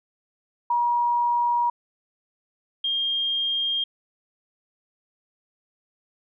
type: tone pair in turn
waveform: sine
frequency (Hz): 956 / 3216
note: A#5 / G7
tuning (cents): +43 / +44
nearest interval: octave + major sixth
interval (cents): 2101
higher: second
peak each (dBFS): -19 / -22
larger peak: first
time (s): 0.7-1.7 / 2.84-3.84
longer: neither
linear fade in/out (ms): 5
effects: none